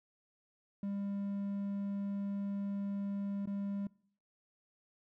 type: tone with dropouts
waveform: triangle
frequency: 199.8 Hz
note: G3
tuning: 33 cents sharp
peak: -33 dBFS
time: 0.83-3.87 s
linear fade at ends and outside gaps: 2 ms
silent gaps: 3.457-3.473 s
effects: noise-tail reverb RT60 0.6 s tail -23 dB re dry